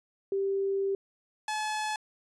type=tone pair in turn; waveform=sine / sawtooth; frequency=392 / 856.9 Hz; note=G4 / A5; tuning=0 / -46 cents; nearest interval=octave + major second; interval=1354 cents; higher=second; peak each=-26 dBFS; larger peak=neither; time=0.32-0.95 / 1.48-1.96 s; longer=first; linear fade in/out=2 ms; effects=resampled to 22050 Hz